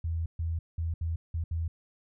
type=tone bursts at uneven times; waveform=sine; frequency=82.41 Hz; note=E2; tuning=in tune; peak=-28 dBFS; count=6; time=0.04-0.26 / 0.39-0.59 / 0.78-0.94 / 1.01-1.16 / 1.34-1.44 / 1.51-1.68 s; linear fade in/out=5 ms; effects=none